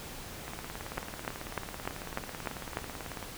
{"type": "two click trains", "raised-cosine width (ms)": 0.5, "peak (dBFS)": [-24, -16], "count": [51, 7], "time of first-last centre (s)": [[0.48, 3.227], [0.98, 2.771]], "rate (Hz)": [18.2, 3.35], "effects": ["pink hiss -44 dBFS RMS until 3.37 s"]}